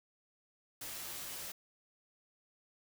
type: noise with comb filter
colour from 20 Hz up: white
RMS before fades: -44 dBFS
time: 0.81-1.52 s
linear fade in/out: 5 ms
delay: 13 ms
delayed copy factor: -0.6
effects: none